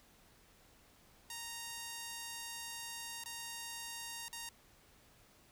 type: tone with dropouts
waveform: 5% pulse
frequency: 930 Hz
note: A#5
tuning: 4 cents flat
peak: -31 dBFS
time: 1.3-4.49 s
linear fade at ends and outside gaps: 2 ms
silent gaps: 3.238-3.258 / 4.283-4.328 s
effects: pink hiss -65 dBFS RMS until 5.51 s